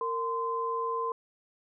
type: tone pair together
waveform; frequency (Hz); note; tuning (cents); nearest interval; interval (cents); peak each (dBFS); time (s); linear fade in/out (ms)
sine; 459.8 / 1032.2; A#4 / C6; -24 / -24; octave + major second; 1400; -33 / -30; 0.01-1.12; 2
effects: none